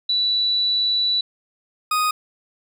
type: tone pair in turn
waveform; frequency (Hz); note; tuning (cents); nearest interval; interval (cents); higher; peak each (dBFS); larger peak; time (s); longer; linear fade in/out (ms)
sine / 40% pulse; 3951 / 1244.5; B7 / D#6; 0 / 0; octave + minor sixth; 2000; first; -17; neither; 0.09-1.21 / 1.91-2.11; first; 5
effects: none